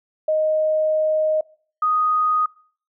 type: tone pair in turn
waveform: sine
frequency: 622.3 / 1244.6 Hz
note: D#5 / D#6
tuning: 0 / 0 cents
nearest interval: octave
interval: 1200 cents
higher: second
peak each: -16 dBFS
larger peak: neither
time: 0.28-1.41 / 1.82-2.46 s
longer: first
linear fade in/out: 5 ms
effects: noise-tail reverb RT60 0.5 s tail -24 dB re dry